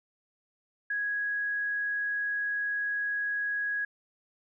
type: tone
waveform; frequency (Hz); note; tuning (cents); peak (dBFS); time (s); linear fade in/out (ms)
sine; 1661.2; G#6; 0; -28; 0.9-3.85; 5
effects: none